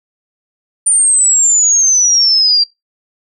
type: exponential sweep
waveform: sine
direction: down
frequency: 9160 to 4699 Hz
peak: -7 dBFS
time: 0.86-2.64 s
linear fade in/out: 10 ms
effects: noise-tail reverb RT60 0.2 s tail -25 dB re dry